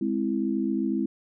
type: chord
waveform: sine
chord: Ab augmented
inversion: none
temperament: equal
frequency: 207.7 / 261.6 / 329.6 Hz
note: Ab3 / C4 / E4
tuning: 0 / 0 / 0 cents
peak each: -28 dBFS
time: 0.01-1.06 s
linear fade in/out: 5 ms
effects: none